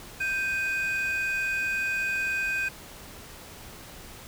triangle tone pair together, 1568 / 2489 Hz, G6 / D#7, 0 / 0 cents, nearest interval minor sixth, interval 800 cents, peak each -26 dBFS, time 0.2-2.69 s, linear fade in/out 10 ms, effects tanh soft clip ceiling -19 dBFS + pink hiss -45 dBFS RMS until 4.27 s

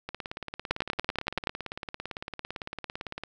two click trains, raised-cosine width 0.3 ms, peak -19 / -9 dBFS, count 57 / 9, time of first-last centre 0.09-3.236 / 0.71-1.472 s, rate 17.8 / 10.5 Hz, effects none

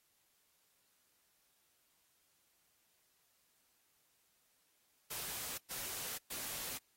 white noise bursts, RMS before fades -43 dBFS, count 3, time 5.1-6.78 s, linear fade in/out 10 ms, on 480 ms, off 120 ms, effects white hiss -75 dBFS RMS until 6.96 s + AAC 48 kbps

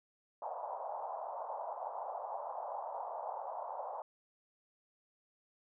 white band-pass noise, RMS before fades -42 dBFS, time 0.42-4.02 s, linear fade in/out 2 ms, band 580 to 960 Hz, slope 48 dB/octave, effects none

